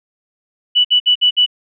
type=tone bursts; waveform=sine; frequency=2960 Hz; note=F#7; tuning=in tune; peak=-8 dBFS; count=5; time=0.75-1.463 s; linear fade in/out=20 ms; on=97 ms; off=57 ms; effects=none